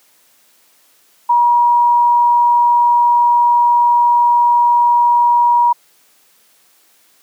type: tone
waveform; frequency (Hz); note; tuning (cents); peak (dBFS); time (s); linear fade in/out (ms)
sine; 957; A#5; +45; -8; 1.29-5.73; 10
effects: white hiss -53 dBFS RMS until 7.22 s + high-pass 200 Hz 12 dB/octave

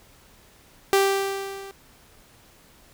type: tone with level ramp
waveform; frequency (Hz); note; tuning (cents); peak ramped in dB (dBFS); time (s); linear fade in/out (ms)
sawtooth; 392; G4; 0; -11 to -34; 0.93-1.71; 0
effects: pink hiss -54 dBFS RMS until 2.93 s

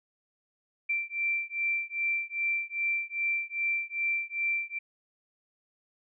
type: beating tone pair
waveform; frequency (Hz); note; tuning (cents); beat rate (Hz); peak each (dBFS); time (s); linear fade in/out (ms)
sine; 2349 / 2351.5; D7 / D7; 0 / +2; 2.5; -31; 0.89-4.79; 10
effects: none

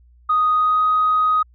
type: tone with pitch glide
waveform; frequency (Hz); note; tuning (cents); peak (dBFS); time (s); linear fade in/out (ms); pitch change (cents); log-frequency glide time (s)
sine; 1244.5 to 1253.2; D#6 to D#6; 0 to +12; -13; 0.29-1.43; 10; +12; 0.53-0.83
effects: tanh soft clip ceiling -9 dBFS + added 60 Hz sine -48 dBFS peak until 1.54 s

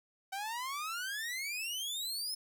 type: exponential sweep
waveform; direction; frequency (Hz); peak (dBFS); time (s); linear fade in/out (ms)
sawtooth; up; 757 to 5274; -33; 0.32-2.35; 10
effects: none

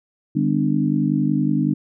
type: harmonic tone with a mistuned harmonic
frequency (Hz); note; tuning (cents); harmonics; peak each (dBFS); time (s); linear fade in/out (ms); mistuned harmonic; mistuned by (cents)
50.7; G#1; -41; 3 / 4 / 5 / 6; -22 / -22 / -22 / -22; 0.35-1.74; 10; 6; -30
effects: none

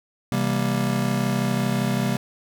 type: chord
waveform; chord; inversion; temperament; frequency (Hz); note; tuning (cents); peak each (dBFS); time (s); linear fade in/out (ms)
square; C dominant seventh; none; just; 130.81 / 163.52 / 196.22 / 235.5; C3 / E3 / G3 / Bb3; 0 / -14 / +2 / +18; -26 / -32 / -26 / -27; 0.32-2.17; 2
effects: none

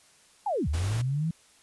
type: linear two-way sweep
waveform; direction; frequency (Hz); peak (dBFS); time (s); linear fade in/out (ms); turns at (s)
sine; down then up; 880 to 69.3 to 168.1; -25; 0.46-1.31; 5; 0.68
type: noise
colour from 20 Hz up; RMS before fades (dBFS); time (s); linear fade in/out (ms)
pink; -38; 0.73-1.02; 10
effects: white hiss -59 dBFS RMS until 1.62 s + resampled to 24000 Hz

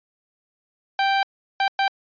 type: tone bursts at uneven times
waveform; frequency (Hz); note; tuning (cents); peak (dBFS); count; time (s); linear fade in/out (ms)
sawtooth; 784; G5; 0; -14; 3; 0.99-1.23 / 1.6-1.68 / 1.79-1.88; 2
effects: resampled to 11025 Hz

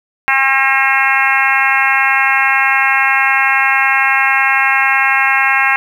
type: harmonic tone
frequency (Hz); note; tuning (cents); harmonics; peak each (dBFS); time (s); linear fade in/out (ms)
269.1; C4; +49; 3 / 4 / 5 / 6 / 7 / 8 / 9 / 10; -18 / -18 / -22 / -16 / -17 / -16 / -21 / -19; 0.28-5.76; 0
effects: 7-bit

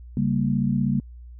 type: chord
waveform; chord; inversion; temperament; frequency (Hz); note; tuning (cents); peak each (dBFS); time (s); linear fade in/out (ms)
sine; G diminished; second; equal with one note detuned; 138.59 / 196 / 231.6; Db3 / G3 / Bb3; 0 / 0 / -11; -24; 0.17-1; 2
effects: added 60 Hz sine -39 dBFS peak until 1.39 s

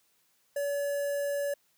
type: tone with notch filter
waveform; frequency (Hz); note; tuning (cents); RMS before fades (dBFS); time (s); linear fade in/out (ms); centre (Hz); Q
square; 570; C#5; +48; -31; 0.56-1.54; 5; 3500; 0.55
effects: white hiss -70 dBFS RMS until 1.77 s + high-pass 80 Hz 12 dB/octave

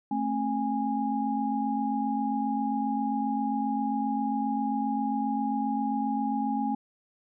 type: tone cluster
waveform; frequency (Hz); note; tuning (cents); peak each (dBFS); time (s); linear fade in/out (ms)
sine; 220.7 / 268.2 / 824; A3 / C4 / G#5; +5 / +43 / -14; -30; 0.11-6.75; 5
effects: none

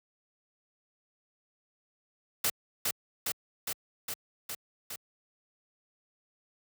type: noise with echo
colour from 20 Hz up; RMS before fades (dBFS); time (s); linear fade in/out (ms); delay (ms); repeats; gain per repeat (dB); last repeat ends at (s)
white; -28; 2.44-2.5; 5; 410; 6; -2; 4.96
effects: high-pass 60 Hz 12 dB/octave

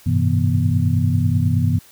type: tone cluster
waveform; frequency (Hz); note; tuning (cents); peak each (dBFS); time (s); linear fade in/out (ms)
sine; 97 / 107 / 125.4 / 161.9 / 241.5; G2 / A2 / B2 / E3 / B3; -18 / -48 / +27 / -31 / -39; -18 / -25 / -20 / -21 / -24; 0.06-1.79; 10
effects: white hiss -48 dBFS RMS until 1.91 s

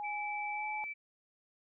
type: tone with pitch glide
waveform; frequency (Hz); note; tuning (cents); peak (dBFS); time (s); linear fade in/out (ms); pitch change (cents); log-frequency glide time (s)
sine; 832 to 850; G#5 to G#5; +3 to +40; -37; 0-0.84; 0; +37; 0.52-0.65
type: tone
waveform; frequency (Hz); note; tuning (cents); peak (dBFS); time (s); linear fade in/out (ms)
sine; 2318; D7; -23; -38; 0.03-0.94; 20
effects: none

